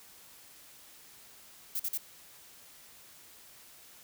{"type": "noise bursts", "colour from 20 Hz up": "violet", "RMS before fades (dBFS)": -33, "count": 3, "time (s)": [1.75, 1.977], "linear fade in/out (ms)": 5, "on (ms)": 47, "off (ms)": 43, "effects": ["white hiss -55 dBFS RMS until 4.03 s"]}